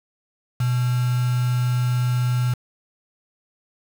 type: tone with quantisation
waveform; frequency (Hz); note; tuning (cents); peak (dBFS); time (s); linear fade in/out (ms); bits
sine; 123.8; B2; +5; -18; 0.6-2.54; 5; 5
effects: none